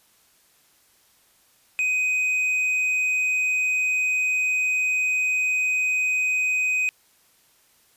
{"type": "tone with tanh clipping", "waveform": "triangle", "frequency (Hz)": 2507, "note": "D#7", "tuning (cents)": 12, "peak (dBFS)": -21, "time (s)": [1.79, 6.89], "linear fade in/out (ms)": 0, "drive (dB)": 9, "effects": ["white hiss -60 dBFS RMS until 7.96 s", "resampled to 32000 Hz"]}